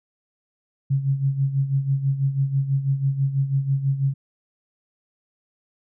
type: tone with tremolo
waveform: sine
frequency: 137 Hz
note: C#3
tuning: 20 cents flat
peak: -16 dBFS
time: 0.9-4.14 s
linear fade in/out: 10 ms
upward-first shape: sine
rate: 6.1 Hz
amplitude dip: 70%
effects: none